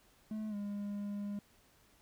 triangle tone with pitch glide, 215.8 to 203.7 Hz, A3 to G#3, -33 to -33 cents, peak -35 dBFS, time 0.31-1.39 s, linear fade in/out 2 ms, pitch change -100 cents, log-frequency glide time 0.49-0.55 s, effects pink hiss -67 dBFS RMS until 2.01 s

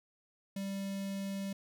square tone with notch filter, 196 Hz, G3, in tune, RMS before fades -38 dBFS, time 0.56-1.53 s, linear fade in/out 5 ms, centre 1200 Hz, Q 1, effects none

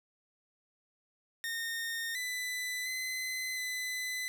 sawtooth tone with pitch steps, 1837 / 1998 / 2035 / 2010 Hz, A#6 / B6 / C7 / B6, -26 / +20 / -49 / +30 cents, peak -31 dBFS, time 1.44-4.28 s, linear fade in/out 0 ms, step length 710 ms, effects none

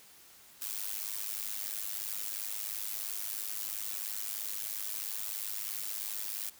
blue noise with amplitude modulation, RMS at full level -34 dBFS, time 0.61-6.5 s, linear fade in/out 10 ms, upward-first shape sine, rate 103 Hz, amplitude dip 90%, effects white hiss -57 dBFS RMS until 6.59 s

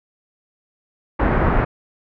pink low-pass noise, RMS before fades -17 dBFS, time 1.19-1.65 s, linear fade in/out 10 ms, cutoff 1700 Hz, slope 24 dB/octave, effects none

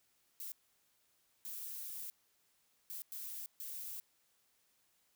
violet noise bursts at uneven times, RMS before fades -45 dBFS, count 5, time 0.4-0.52 / 1.45-2.1 / 2.9-3.02 / 3.12-3.46 / 3.6-4 s, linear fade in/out 0 ms, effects white hiss -75 dBFS RMS until 5.15 s

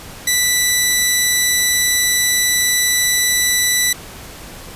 10% pulse tone, 1975.5 Hz, B6, in tune, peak -4 dBFS, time 0.27-3.93 s, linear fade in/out 5 ms, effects pink hiss -35 dBFS RMS until 4.75 s + resampled to 32000 Hz

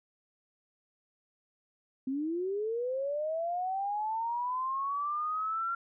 sine linear sweep, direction up, 256 to 1380 Hz, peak -30 dBFS, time 2.07-5.75 s, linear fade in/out 5 ms, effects none

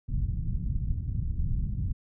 pink low-pass noise, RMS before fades -29 dBFS, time 0.08-1.93 s, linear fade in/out 10 ms, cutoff 160 Hz, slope 24 dB/octave, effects none

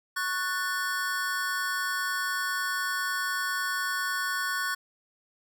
square chord, F# minor, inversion second, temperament just, 1110 / 1480 / 1776 Hz, C#6 / F#6 / A6, +2 / 0 / +16 cents, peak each -34 / -31 / -35 dBFS, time 0.16-4.75 s, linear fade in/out 10 ms, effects none

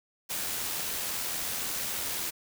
white noise with amplitude modulation, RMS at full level -32 dBFS, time 0.29-2.31 s, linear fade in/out 20 ms, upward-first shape sine, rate 83.7 Hz, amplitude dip 25%, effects none

